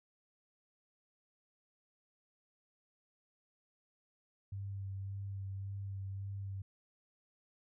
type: tone with vibrato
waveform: sine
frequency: 98 Hz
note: G2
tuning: in tune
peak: -39 dBFS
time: 4.52-6.62 s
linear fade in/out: 5 ms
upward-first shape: sine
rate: 1.8 Hz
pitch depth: 19 cents each way
effects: none